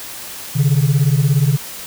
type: beating tone pair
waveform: sine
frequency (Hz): 132.7 / 149.7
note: C3 / D3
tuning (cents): +25 / +33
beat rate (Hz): 17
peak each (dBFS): -12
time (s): 0.55-1.57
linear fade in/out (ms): 20
effects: tanh soft clip ceiling -8 dBFS + white hiss -31 dBFS RMS until 1.86 s